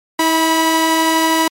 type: tone pair together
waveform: sawtooth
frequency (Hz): 321.9 / 978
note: E4 / B5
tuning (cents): -41 / -17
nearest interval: octave + perfect fifth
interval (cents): 1924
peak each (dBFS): -11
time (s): 0.19-1.48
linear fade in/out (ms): 5
effects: MP3 64 kbps